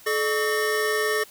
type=tone cluster; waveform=square; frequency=430.5 / 601 / 1128 / 1822 Hz; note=A4 / D5 / C#6 / A#6; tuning=-38 / +40 / +30 / -40 cents; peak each=-25 / -34 / -32 / -27 dBFS; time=0.06-1.24 s; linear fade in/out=10 ms; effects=white hiss -49 dBFS RMS until 1.3 s